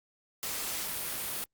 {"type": "noise", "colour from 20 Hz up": "white", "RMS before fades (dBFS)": -35, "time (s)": [0.43, 1.44], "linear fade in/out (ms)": 0, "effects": ["Opus 48 kbps"]}